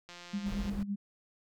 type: click train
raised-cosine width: 0.2 ms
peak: -31 dBFS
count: 107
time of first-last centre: 0.09-0.696 s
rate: 175 Hz
type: tone with tremolo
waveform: sine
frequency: 201.1 Hz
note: G3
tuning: 44 cents sharp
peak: -30 dBFS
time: 0.33-0.96 s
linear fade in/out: 10 ms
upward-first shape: sine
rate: 8.9 Hz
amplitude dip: 70%
type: noise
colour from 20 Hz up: brown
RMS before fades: -39 dBFS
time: 0.46-0.83 s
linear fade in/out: 2 ms
effects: none